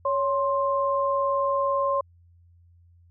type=tone pair together; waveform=sine; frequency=557.8 / 1053 Hz; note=C#5 / C6; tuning=+11 / +11 cents; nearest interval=major seventh; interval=1100 cents; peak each=-24 dBFS; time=0.05-2.01 s; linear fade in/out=5 ms; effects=added 86 Hz sine -53 dBFS peak until 3.1 s